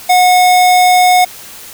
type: tone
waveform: square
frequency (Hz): 728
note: F#5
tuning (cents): -28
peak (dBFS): -6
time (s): 0.09-1.25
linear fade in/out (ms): 10
effects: white hiss -32 dBFS RMS until 1.73 s